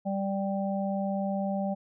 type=harmonic tone; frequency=196 Hz; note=G3; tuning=in tune; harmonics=1 / 3 / 4; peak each=-29 / -33 / -35 dBFS; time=0.05-1.75 s; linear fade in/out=20 ms; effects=none